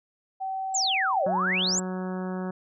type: tone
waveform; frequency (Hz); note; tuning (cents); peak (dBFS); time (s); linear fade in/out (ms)
sine; 766; G5; -40; -28; 0.4-1.28; 20
type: exponential two-way sweep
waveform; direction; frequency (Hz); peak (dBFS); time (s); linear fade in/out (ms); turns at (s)
sine; down then up; 7790 to 524 to 7790; -23; 0.74-1.8; 10; 1.25
type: harmonic tone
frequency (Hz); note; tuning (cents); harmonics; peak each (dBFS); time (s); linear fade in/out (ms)
185; F#3; 0; 1 / 2 / 3 / 4 / 5 / 6 / 7 / 8 / 9; -30 / -36 / -40 / -42 / -44 / -46 / -47 / -48 / -49; 1.26-2.51; 5
effects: none